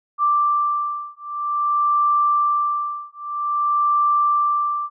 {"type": "beating tone pair", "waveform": "sine", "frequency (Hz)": [1176, 1176.51], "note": ["D6", "D6"], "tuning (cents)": [2, 3], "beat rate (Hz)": 0.51, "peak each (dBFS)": -20, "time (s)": [0.18, 4.9], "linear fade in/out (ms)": 50, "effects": []}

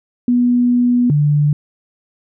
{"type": "tone pair in turn", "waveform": "sine", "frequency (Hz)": [244.2, 147.23], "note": ["B3", "D3"], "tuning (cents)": [-19, 5], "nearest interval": "major sixth", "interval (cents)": 876, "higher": "first", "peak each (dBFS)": -10, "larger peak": "neither", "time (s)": [[0.28, 1.1], [1.1, 1.53]], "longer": "first", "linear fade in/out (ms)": 2, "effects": []}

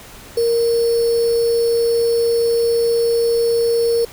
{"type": "tone with sample-and-hold", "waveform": "sine", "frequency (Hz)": 466.2, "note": "A#4", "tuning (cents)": 0, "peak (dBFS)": -13, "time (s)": [0.37, 4.05], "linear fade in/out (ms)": 5, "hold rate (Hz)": 4900, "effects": ["pink hiss -39 dBFS RMS until 4.12 s"]}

